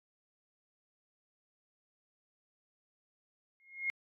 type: tone with exponential growth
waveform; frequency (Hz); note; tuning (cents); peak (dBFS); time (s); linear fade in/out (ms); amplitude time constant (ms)
sine; 2147; C7; +44; -28; 3.6-3.9; 0; 65
effects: AAC 32 kbps